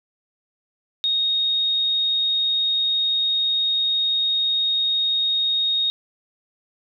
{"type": "tone", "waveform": "sine", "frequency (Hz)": 3729, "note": "A#7", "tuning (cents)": 0, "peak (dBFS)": -18, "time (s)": [1.04, 5.9], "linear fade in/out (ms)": 0, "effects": []}